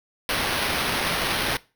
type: noise with sample-and-hold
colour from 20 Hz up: violet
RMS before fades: -25 dBFS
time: 0.29-1.57 s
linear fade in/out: 2 ms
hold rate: 7350 Hz
effects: noise-tail reverb RT60 0.3 s tail -20 dB re dry